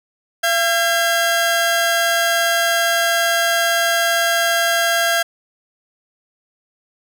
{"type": "tone pair together", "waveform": "sawtooth", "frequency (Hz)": [679.4, 1616], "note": ["F5", "G#6"], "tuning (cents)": [-48, -48], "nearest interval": "octave + minor third", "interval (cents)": 1500, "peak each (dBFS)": -14, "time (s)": [0.43, 5.23], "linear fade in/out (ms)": 10, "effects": []}